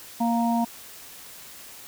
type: harmonic tone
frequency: 233.1 Hz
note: A#3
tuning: in tune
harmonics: 1 / 3 / 4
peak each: -22 / -27 / -28 dBFS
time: 0.2-0.65 s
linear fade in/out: 10 ms
effects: white hiss -44 dBFS RMS until 1.87 s